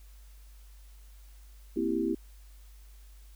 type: chord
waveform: sine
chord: C dominant seventh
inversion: third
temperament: equal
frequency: 233.1 / 261.6 / 329.6 / 392 Hz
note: Bb3 / C4 / E4 / G4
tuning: 0 / 0 / 0 / 0 cents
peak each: -34 / -33 / -30 / -33 dBFS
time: 1.76-2.15 s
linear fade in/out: 10 ms
effects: added 50 Hz sine -49 dBFS peak until 3.35 s + white hiss -63 dBFS RMS until 3.35 s